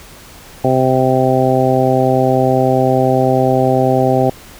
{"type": "harmonic tone", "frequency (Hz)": 130, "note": "C3", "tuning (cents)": -11, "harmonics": [1, 2, 3, 4, 5, 6], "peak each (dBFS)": [-17, -17, -17, -17, -17, -17], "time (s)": [0.64, 4.3], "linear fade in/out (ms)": 5, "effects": ["pink hiss -38 dBFS RMS until 4.59 s"]}